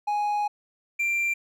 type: tone pair in turn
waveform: triangle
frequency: 830.6 / 2366 Hz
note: G#5 / D7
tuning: 0 / +12 cents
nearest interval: octave + tritone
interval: 1812 cents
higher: second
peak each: -21 dBFS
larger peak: neither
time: 0.07-0.48 / 0.99-1.34 s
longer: first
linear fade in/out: 10 ms
effects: none